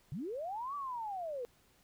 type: linear two-way sweep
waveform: sine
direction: up then down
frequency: 120.4 to 1171 to 464.6 Hz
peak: -37 dBFS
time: 0.12-1.45 s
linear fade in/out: 0 ms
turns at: 0.75 s
effects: pink hiss -68 dBFS RMS until 1.83 s